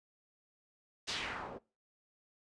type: noise with low-pass filter sweep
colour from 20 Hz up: white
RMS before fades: -41 dBFS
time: 1.07-1.59 s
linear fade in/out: 20 ms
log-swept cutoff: 5300 to 520 Hz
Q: 1.7
effects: noise-tail reverb RT60 0.3 s tail -21 dB re dry + resampled to 22050 Hz